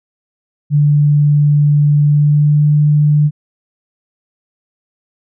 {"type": "tone with pitch glide", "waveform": "sine", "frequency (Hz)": [146.83, 148.79], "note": ["D3", "D3"], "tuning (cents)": [0, 23], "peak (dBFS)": -7, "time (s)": [0.7, 3.31], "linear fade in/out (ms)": 50, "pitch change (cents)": 23, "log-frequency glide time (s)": [2.05, 2.66], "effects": []}